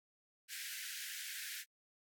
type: high-pass noise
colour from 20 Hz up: pink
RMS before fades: -45 dBFS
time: 0.48-1.65 s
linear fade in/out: 50 ms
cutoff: 1500 Hz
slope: 96 dB/octave
effects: AAC 64 kbps